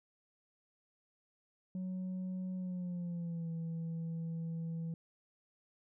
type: tone with pitch glide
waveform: sine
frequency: 185 to 164.82 Hz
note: F#3 to E3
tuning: 0 to 0 cents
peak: -34 dBFS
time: 1.75-4.94 s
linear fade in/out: 2 ms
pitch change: -200 cents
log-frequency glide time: 2.56-3.5 s
effects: tanh soft clip ceiling -36 dBFS